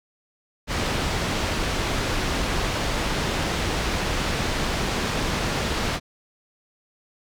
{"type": "low-pass noise", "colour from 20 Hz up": "pink", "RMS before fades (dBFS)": -25, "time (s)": [0.67, 6], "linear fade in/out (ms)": 50, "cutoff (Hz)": 5400, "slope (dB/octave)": 12, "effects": []}